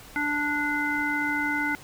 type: harmonic tone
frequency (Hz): 293.7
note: D4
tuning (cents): 0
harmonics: 1 / 3 / 5 / 7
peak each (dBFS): -30 / -32 / -28 / -29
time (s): 0.16-1.75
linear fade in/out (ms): 0
effects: pink hiss -47 dBFS RMS until 1.83 s